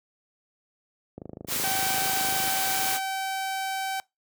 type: click train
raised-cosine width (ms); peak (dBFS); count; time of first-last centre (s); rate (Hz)
2; -24; 35; 1.18-2.478; 26.2
type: noise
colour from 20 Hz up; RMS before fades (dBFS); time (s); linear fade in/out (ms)
white; -28; 1.47-3; 50
type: tone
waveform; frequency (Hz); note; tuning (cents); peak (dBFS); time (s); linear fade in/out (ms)
sawtooth; 770; G5; -31; -24; 1.64-4; 0
effects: noise-tail reverb RT60 0.2 s tail -24 dB re dry + high-pass 100 Hz 12 dB/octave